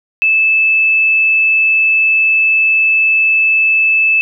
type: tone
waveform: sine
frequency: 2622 Hz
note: E7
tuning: 10 cents flat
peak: -8 dBFS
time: 0.22-4.21 s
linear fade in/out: 0 ms
effects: none